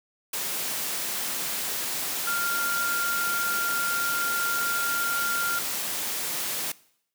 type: tone in noise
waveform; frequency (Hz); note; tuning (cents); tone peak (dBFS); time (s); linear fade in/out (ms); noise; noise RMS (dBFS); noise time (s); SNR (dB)
sine; 1394; F6; -4; -26; 2.27-5.59; 5; white; -30; 0.33-6.72; +1
effects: noise-tail reverb RT60 0.7 s tail -21 dB re dry + high-pass 150 Hz 12 dB/octave